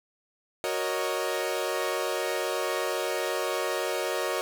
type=chord; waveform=sawtooth; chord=D# minor seventh; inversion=first; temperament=equal; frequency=370 / 466.2 / 554.4 / 622.3 Hz; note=F#4 / A#4 / C#5 / D#5; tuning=0 / 0 / 0 / 0 cents; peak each=-29 dBFS; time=0.64-4.41 s; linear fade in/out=0 ms; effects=none